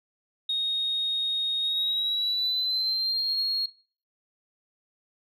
sine tone with pitch glide, 3729 to 4283 Hz, A#7 to C8, 0 to +40 cents, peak -23 dBFS, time 0.49-3.66 s, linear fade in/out 5 ms, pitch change +240 cents, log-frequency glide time 1.61-3.41 s, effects noise-tail reverb RT60 0.4 s tail -19 dB re dry + tanh soft clip ceiling -20 dBFS

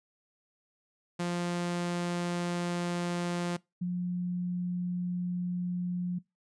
sawtooth / sine tone pair in turn, 174.61 / 178.18 Hz, F3 / F3, 0 / +35 cents, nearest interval unison, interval 35 cents, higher second, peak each -26 / -29 dBFS, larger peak first, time 1.19-3.57 / 3.81-6.19 s, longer neither, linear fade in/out 10 ms, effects noise-tail reverb RT60 0.2 s tail -22 dB re dry + resampled to 22050 Hz

